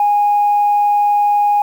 sine tone, 824 Hz, G#5, 14 cents flat, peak -9 dBFS, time 0-1.62 s, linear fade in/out 2 ms, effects tanh soft clip ceiling -6 dBFS + 7-bit

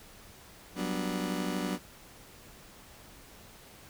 35% pulse chord, G major seventh, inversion third, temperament just, 183.75 / 196 / 245 / 294 Hz, F#3 / G3 / B3 / D4, -12 / 0 / -14 / +2 cents, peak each -33 / -38 / -36 / -35 dBFS, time 0.75-1.79 s, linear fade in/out 50 ms, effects pink hiss -53 dBFS RMS until 3.89 s

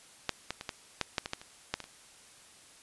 clicks, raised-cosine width 0.2 ms, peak -11 / -16 / -22 / -17 / -11 / -11 / -18 / -15 / -29 / -12 / -23 / -29 dBFS, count 12, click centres 0.293 / 0.506 / 0.611 / 0.692 / 1.013 / 1.182 / 1.259 / 1.334 / 1.415 / 1.74 / 1.803 / 1.841 s, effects white hiss -56 dBFS RMS until 2.82 s + resampled to 24000 Hz

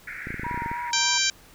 white band-pass noise, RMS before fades -37 dBFS, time 0.07-0.91 s, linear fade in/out 5 ms, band 1400 to 2300 Hz, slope 96 dB/octave
clicks, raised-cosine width 3 ms, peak -21 dBFS, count 12, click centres 0.271 / 0.305 / 0.343 / 0.396 / 0.434 / 0.466 / 0.512 / 0.544 / 0.576 / 0.621 / 0.661 / 0.715 s
sine tone with vibrato, 951 Hz, A#5, 34 cents sharp, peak -29 dBFS, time 0.44-1.18 s, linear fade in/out 5 ms, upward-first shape triangle, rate 3.3 Hz, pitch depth 33 cents each way
harmonic tone, 784 Hz, G5, in tune, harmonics 2 / 3 / 4 / 5 / 6 / 7 / 8 / 9, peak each -29 / -29 / -29 / -29 / -29 / -29 / -29 / -29 dBFS, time 0.93-1.3 s, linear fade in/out 2 ms
effects pink hiss -52 dBFS RMS until 1.54 s

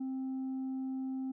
sine tone with tanh clipping, 263.1 Hz, C4, 10 cents sharp, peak -35 dBFS, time 0-1.32 s, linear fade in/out 10 ms, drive 2 dB, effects none

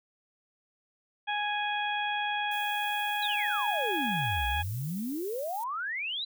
harmonic tone, 830.6 Hz, G#5, in tune, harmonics 1 / 2 / 3 / 4, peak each -31 / -34 / -36 / -37 dBFS, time 1.27-4.63 s, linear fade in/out 20 ms
violet noise, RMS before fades -45 dBFS, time 2.51-5.64 s, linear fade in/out 5 ms
sine exponential two-way sweep, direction down then up, 4079 to 60 to 4079 Hz, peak -31 dBFS, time 3.22-6.25 s, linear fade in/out 10 ms, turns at 4.47 s
effects none

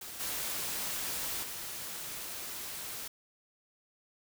white noise with level steps, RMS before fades -44 / -36 / -41 dBFS, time 0.01-3.08 s, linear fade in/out 5 ms, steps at 0.19 / 1.42 s, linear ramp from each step 20 ms, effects none

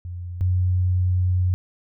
sine tone pair in turn, 88.4 / 90.99 Hz, F2 / F#2, +22 / -28 cents, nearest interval unison, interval 50 cents, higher second, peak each -29 / -17 dBFS, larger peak second, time 0.05-0.41 / 0.41-1.54 s, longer second, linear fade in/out 0 ms, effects none

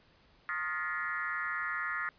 sine tone with frequency modulation, 1568 Hz, G6, in tune, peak -32 dBFS, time 0.49-2.09 s, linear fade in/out 0 ms, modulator 164 Hz, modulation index 2.5, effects pink hiss -64 dBFS RMS until 2.18 s + resampled to 11025 Hz

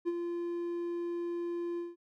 triangle tone with ADSR envelope, 344.9 Hz, F4, 22 cents flat, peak -25 dBFS, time 0.05-1.96 s, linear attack 30 ms, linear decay 36 ms, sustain -6 dB, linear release 180 ms, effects none

